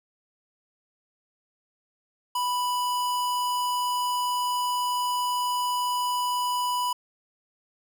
square tone, 987.8 Hz, B5, in tune, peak -25 dBFS, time 2.35-6.93 s, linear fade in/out 5 ms, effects 10-bit

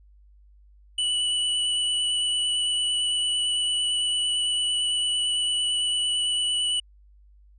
square tone with vibrato, 2960 Hz, F#7, in tune, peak -23 dBFS, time 0.98-6.8 s, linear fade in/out 5 ms, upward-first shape sine, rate 8.9 Hz, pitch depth 11 cents each way, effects added 50 Hz sine -51 dBFS peak until 7.58 s + resampled to 24000 Hz

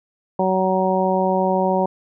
harmonic tone, 187.7 Hz, F#3, 25 cents sharp, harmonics 1 / 2 / 3 / 4 / 5, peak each -22 / -23 / -21 / -23 / -23 dBFS, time 0.39-1.86 s, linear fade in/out 5 ms, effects none

